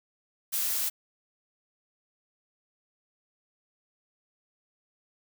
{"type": "noise", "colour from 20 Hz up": "blue", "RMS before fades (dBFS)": -29, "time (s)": [0.52, 0.9], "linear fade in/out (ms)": 20, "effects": []}